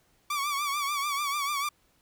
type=tone with vibrato; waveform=sawtooth; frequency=1148 Hz; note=D6; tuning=40 cents flat; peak=-24 dBFS; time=0.3-1.69 s; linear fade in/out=5 ms; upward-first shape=triangle; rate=6.8 Hz; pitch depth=88 cents each way; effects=pink hiss -67 dBFS RMS until 2.01 s

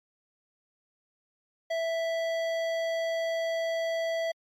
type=tone with hard clipping; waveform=triangle; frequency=659.3 Hz; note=E5; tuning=in tune; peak=-29 dBFS; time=1.7-4.32 s; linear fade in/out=10 ms; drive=17 dB; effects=MP3 64 kbps

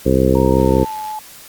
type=harmonic tone; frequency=65.41 Hz; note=C2; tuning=in tune; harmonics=1 / 2 / 3 / 4 / 5 / 6 / 7 / 8; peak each=-19 / -19 / -19 / -19 / -19 / -19 / -19 / -19 dBFS; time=0.05-0.85 s; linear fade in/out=20 ms
type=tone with pitch glide; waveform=sine; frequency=932.3 to 859.9 Hz; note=A#5 to A5; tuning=0 to -40 cents; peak=-23 dBFS; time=0.35-1.19 s; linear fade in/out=2 ms; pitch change=-140 cents; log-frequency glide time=0.57-0.98 s
type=click train; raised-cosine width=0.2 ms; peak=-22 dBFS; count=51; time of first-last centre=0.59-1.115 s; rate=95.3 Hz
effects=white hiss -39 dBFS RMS until 1.48 s + Opus 48 kbps

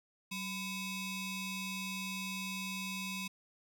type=ring-modulated tone; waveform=sawtooth; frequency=1200 Hz; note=D6; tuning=37 cents sharp; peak=-31 dBFS; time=0.31-3.28 s; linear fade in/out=10 ms; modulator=1390 Hz; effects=none

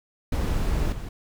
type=noise with level steps; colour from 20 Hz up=brown; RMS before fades=-24 / -33 dBFS; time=0.32-1.09 s; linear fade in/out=5 ms; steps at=0.92 s; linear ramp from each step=5 ms; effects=none

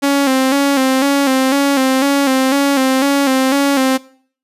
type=tone with vibrato; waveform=sawtooth; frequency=271.4 Hz; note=C#4; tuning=36 cents flat; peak=-7 dBFS; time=0.02-3.98 s; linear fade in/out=20 ms; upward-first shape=square; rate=2 Hz; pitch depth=56 cents each way; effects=noise-tail reverb RT60 0.5 s tail -20 dB re dry + resampled to 32000 Hz

